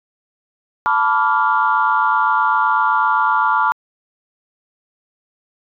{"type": "chord", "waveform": "sine", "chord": "B half-diminished seventh", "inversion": "third", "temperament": "equal with one note detuned", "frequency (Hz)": [880, 987.8, 1159.2, 1396.9], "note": ["A5", "B5", "D6", "F6"], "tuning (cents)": [0, 0, -23, 0], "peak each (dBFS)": -18, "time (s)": [0.86, 3.72], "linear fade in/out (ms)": 0, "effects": ["tanh soft clip ceiling -3 dBFS"]}